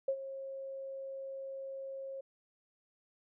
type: tone with ADSR envelope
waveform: sine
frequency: 540 Hz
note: C#5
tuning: 45 cents flat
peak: -27 dBFS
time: 0.08-2.21 s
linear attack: 5 ms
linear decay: 70 ms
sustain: -13 dB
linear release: 8 ms
effects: none